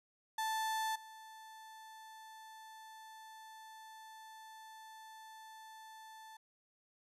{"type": "tone with level steps", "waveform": "35% pulse", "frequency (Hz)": 880, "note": "A5", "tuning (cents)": 0, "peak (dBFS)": [-33, -50], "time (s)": [0.38, 6.37], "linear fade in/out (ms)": 5, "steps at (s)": 0.95, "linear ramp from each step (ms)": 10, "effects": ["resampled to 32000 Hz"]}